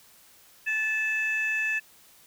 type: tone pair together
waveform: sine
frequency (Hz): 1742.9 / 2615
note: A6 / E7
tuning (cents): -17 / -15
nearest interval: perfect fifth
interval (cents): 702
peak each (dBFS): -26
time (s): 0.66-1.8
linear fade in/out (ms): 20
effects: tanh soft clip ceiling -20 dBFS + white hiss -56 dBFS RMS until 2.26 s